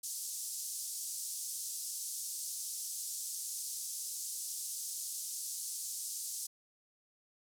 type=band-pass noise; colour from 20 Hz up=white; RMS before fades=-41 dBFS; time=0.03-6.47 s; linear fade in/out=10 ms; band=5300 to 11000 Hz; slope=24 dB/octave; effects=none